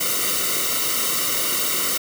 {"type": "noise with comb filter", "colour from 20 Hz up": "white", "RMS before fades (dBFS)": -22, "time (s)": [0, 1.98], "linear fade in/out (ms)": 10, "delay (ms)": 1.2, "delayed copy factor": -0.85, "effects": []}